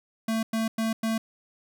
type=tone bursts; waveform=square; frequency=223.6 Hz; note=A3; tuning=28 cents sharp; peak=-25 dBFS; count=4; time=0.28-1.18 s; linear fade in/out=5 ms; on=150 ms; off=100 ms; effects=none